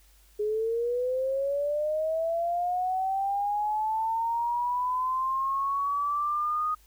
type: linear sweep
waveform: sine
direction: up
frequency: 415.3 to 1244.5 Hz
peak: -25 dBFS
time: 0.39-6.75 s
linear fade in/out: 10 ms
effects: added 50 Hz sine -57 dBFS peak until 6.86 s + white hiss -62 dBFS RMS until 6.86 s